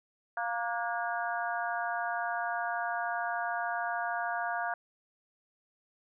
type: harmonic tone with a mistuned harmonic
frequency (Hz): 233.4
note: A#3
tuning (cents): +2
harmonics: 3 / 4 / 5 / 6 / 7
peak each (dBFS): -34 / -38 / -41 / -37 / -38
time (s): 0.37-4.74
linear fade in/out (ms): 2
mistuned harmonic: 6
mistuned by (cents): +53
effects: none